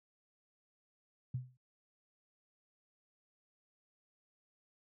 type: tone with exponential decay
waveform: sine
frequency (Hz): 126.5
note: B2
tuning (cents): +42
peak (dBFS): -31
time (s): 1.34-1.57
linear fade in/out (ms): 5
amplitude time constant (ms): 48
effects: high-pass 80 Hz 12 dB/octave